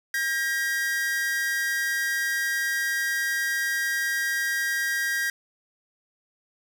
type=tone pair together; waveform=45% pulse; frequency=1609.3 / 1900 Hz; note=G6 / A#6; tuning=+45 / +33 cents; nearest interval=minor third; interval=288 cents; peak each=-27 dBFS; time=0.14-5.3 s; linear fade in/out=2 ms; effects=none